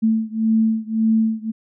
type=beating tone pair; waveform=sine; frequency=221.1 / 222.9 Hz; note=A3 / A3; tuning=+9 / +23 cents; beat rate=1.8 Hz; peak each=-18 / -19 dBFS; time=0.02-1.52 s; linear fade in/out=20 ms; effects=none